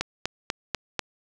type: click train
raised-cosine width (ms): 0.2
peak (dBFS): -8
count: 5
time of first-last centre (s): 0.01-0.993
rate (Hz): 4.07
effects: none